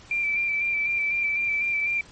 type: tone with vibrato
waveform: sine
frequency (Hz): 2349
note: D7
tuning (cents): 0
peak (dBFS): -22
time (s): 0.11-2.01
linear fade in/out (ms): 2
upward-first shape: square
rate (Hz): 4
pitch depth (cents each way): 23
effects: pink hiss -49 dBFS RMS until 2.11 s + MP3 32 kbps